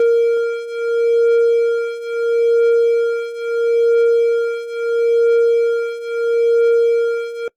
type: beating tone pair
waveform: triangle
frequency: 465.2 / 465.95 Hz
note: A#4 / A#4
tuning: -4 / -1 cents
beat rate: 0.75 Hz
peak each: -15 / -12 dBFS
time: 0-7.48 s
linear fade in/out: 2 ms
effects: noise-tail reverb RT60 0.1 s tail -25 dB re dry + Opus 32 kbps